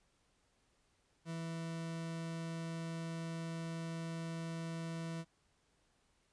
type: tone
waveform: 40% pulse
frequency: 164.81 Hz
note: E3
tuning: in tune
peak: -39 dBFS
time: 1.25-5.25 s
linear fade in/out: 50 ms
effects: pink hiss -75 dBFS RMS until 6.32 s + resampled to 22050 Hz